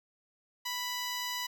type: tone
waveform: 10% pulse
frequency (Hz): 987.8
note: B5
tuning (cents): 0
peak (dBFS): -25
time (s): 0.65-1.47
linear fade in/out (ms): 10
effects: none